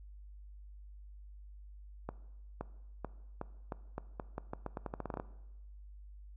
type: accelerating click train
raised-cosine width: 1 ms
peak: -24 dBFS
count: 19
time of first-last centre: 2.09-5.199 s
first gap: 520 ms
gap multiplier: 0.84
effects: noise-tail reverb RT60 1.0 s tail -18 dB re dry + added 50 Hz sine -49 dBFS peak until 6.36 s